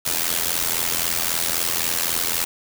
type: noise with amplitude modulation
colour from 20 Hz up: white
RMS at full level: -19 dBFS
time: 0.05-2.45 s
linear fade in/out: 10 ms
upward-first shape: sine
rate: 83.8 Hz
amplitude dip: 85%
effects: none